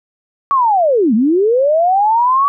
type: linear two-way sweep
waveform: sine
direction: down then up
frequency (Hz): 1143 to 204 to 1143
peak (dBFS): -9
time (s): 0.51-2.48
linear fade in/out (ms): 0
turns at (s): 1.14
effects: none